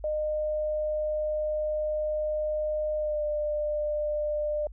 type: tone with pitch glide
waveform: sine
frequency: 610 to 598.8 Hz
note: D#5 to D5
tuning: -34 to +33 cents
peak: -26 dBFS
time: 0.04-4.67 s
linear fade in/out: 2 ms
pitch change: -33 cents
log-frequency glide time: 2.97-3.22 s
effects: added 50 Hz sine -41 dBFS peak until 4.72 s